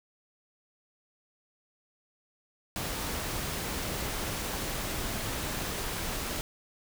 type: noise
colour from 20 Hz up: pink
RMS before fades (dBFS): -34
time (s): 2.76-6.41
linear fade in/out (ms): 0
effects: none